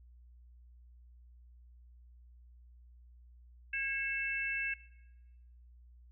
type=tone cluster; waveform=sine; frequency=1636 / 2186 / 2649 Hz; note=G#6 / C#7 / E7; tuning=-26 / -25 / +8 cents; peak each=-38 / -40 / -36 dBFS; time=3.73-4.74 s; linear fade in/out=5 ms; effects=noise-tail reverb RT60 1.0 s tail -17 dB re dry + added 60 Hz sine -55 dBFS peak until 6.11 s